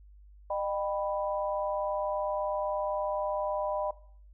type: chord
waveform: sine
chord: Eb augmented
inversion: none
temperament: equal with one note detuned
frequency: 607.7 / 784 / 987.8 Hz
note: Eb5 / G5 / B5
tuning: -41 / 0 / 0 cents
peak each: -31 / -36 / -35 dBFS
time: 0.5-3.91 s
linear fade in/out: 5 ms
effects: noise-tail reverb RT60 0.5 s tail -17 dB re dry + added 50 Hz sine -51 dBFS peak until 4.33 s